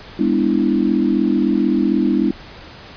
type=chord; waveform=sine; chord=E dominant seventh; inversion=first; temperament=equal with one note detuned; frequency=203 / 246.9 / 293.7 / 329.6 Hz; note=G#3 / B3 / D4 / E4; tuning=-39 / 0 / 0 / 0 cents; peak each=-19 dBFS; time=0.19-2.31 s; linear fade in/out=5 ms; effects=pink hiss -38 dBFS RMS until 2.96 s + resampled to 11025 Hz